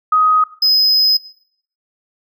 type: tone pair in turn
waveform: sine / triangle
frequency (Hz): 1255 / 5058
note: D#6 / D#8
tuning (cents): +15 / +28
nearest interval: 2 octaves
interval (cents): 2413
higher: second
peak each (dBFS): -9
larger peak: neither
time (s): 0.12-0.44 / 0.62-1.17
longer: second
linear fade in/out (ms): 5
effects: noise-tail reverb RT60 0.6 s tail -17 dB re dry